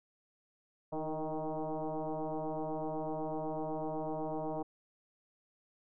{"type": "tone with frequency modulation", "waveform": "sine", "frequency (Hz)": 160, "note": "D#3", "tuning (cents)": 49, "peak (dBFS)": -34, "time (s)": [0.92, 4.63], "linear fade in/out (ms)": 10, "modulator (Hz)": 156, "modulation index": 4.8, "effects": []}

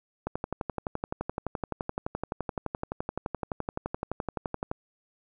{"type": "click train", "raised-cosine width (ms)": 1, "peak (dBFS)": -16, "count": 53, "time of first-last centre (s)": [0.27, 4.714], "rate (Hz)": 11.7, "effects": []}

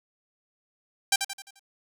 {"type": "tone with echo", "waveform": "5% pulse", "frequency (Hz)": 788, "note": "G5", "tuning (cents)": 9, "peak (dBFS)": -7, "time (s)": [1.12, 1.16], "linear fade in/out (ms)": 5, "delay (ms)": 87, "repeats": 5, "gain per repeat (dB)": -7, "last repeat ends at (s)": 1.595, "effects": []}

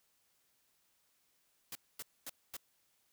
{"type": "noise bursts", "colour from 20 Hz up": "white", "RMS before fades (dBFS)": -44, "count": 4, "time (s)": [1.72, 2.568], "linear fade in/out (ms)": 2, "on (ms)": 32, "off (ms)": 240, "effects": ["white hiss -75 dBFS RMS until 3.12 s"]}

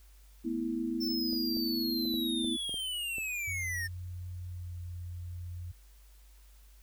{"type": "chord", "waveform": "sine", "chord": "A suspended second", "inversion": "none", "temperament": "equal with one note detuned", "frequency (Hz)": [220, 246.9, 327], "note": ["A3", "B3", "E4"], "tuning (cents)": [0, 0, -14], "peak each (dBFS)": [-39, -34, -34], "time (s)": [0.44, 2.57], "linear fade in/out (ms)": 20}
{"type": "linear sweep", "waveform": "square", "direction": "down", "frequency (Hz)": [5360, 1785], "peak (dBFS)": -34, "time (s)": [1, 3.88], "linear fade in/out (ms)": 20}
{"type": "clicks", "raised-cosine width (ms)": 2, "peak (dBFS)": -32, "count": 8, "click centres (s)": [1.331, 1.568, 2.054, 2.141, 2.445, 2.694, 2.742, 3.183]}
{"type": "tone with pitch glide", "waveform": "sine", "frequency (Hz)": [89.6, 87.91], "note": ["F2", "F2"], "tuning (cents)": [45, 12], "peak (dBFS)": -38, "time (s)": [3.47, 5.72], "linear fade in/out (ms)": 10, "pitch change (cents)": -33, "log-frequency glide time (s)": [4.47, 4.68]}
{"effects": ["added 50 Hz sine -54 dBFS peak until 6.82 s", "white hiss -65 dBFS RMS until 6.82 s"]}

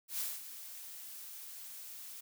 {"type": "noise with ADSR envelope", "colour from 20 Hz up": "blue", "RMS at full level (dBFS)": -36, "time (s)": [0.08, 2.21], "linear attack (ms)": 110, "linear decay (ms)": 210, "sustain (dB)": -12, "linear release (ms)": 10, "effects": []}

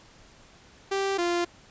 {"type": "tone pair in turn", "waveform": "sawtooth", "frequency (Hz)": [391.4, 347.3], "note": ["G4", "F4"], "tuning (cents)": [-3, -10], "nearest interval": "major second", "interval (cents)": 207, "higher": "first", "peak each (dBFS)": [-21, -20], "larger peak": "second", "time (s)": [[0.91, 1.18], [1.18, 1.45]], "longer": "neither", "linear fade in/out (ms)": 10, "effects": ["pink hiss -54 dBFS RMS until 1.7 s", "resampled to 16000 Hz"]}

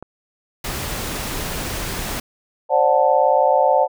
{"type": "click", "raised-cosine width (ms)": 1, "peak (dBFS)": -20, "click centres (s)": 0.026}
{"type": "noise", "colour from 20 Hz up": "pink", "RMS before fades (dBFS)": -26, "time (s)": [0.64, 2.2], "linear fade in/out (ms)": 5}
{"type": "chord", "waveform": "sine", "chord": "D dominant seventh", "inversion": "third", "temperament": "just", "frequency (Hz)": [528.6, 587.3, 734.2, 881], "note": ["C5", "D5", "F#5", "A5"], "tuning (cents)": [18, 0, -14, 2], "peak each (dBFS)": -18, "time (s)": [2.69, 3.88], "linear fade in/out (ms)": 50}
{"effects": []}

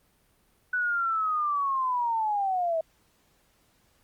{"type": "linear sweep", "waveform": "sine", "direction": "down", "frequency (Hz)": [1494, 634], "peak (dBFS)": -24, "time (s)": [0.73, 2.81], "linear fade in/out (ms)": 5, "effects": ["pink hiss -66 dBFS RMS until 4.03 s", "Opus 32 kbps"]}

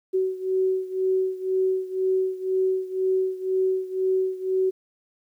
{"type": "beating tone pair", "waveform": "sine", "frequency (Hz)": [375.7, 377.7], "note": ["F#4", "F#4"], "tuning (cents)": [26, 36], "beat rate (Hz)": 2, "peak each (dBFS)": [-23, -26], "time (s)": [0.13, 4.71], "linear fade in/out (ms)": 20, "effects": ["10-bit"]}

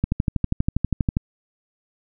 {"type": "click train", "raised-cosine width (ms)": 5, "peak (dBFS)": -7, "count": 15, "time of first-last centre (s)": [0.04, 1.169], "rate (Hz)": 12.4, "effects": []}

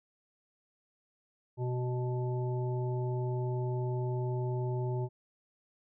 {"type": "harmonic tone with a mistuned harmonic", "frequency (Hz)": 124.9, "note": "B2", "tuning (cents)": 20, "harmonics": [1, 3, 5, 7], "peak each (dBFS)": [-31, -37, -45, -44], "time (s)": [1.57, 5.09], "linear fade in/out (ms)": 50, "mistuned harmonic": 5, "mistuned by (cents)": -16, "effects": []}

